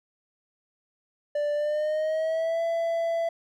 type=tone with pitch glide; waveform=triangle; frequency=588 to 667.7 Hz; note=D5 to E5; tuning=+2 to +22 cents; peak=-22 dBFS; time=1.35-3.29 s; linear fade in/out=5 ms; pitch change=+220 cents; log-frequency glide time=1.54-2.62 s; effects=none